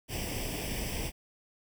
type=noise with comb filter; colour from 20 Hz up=pink; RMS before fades=-35 dBFS; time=0.08-1.12 s; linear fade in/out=50 ms; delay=0.37 ms; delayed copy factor=+0.8; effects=none